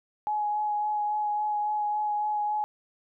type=tone with vibrato; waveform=sine; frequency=840 Hz; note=G#5; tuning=19 cents sharp; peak=-25 dBFS; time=0.27-2.64 s; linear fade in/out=0 ms; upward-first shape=sine; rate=3.6 Hz; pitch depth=14 cents each way; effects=none